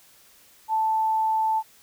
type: tone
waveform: sine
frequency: 880 Hz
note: A5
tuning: in tune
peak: -20 dBFS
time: 0.68-1.63 s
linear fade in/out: 50 ms
effects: white hiss -55 dBFS RMS until 1.82 s